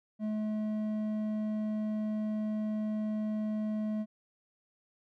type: tone with hard clipping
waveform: sine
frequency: 214.3 Hz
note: A3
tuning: 45 cents flat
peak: -32 dBFS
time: 0.19-4.06 s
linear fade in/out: 50 ms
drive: 6 dB
effects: none